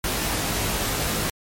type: noise with comb filter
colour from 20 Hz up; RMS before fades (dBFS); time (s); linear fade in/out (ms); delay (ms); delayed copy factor
pink; -25; 0.04-1.3; 2; 19; +0.6
effects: MP3 64 kbps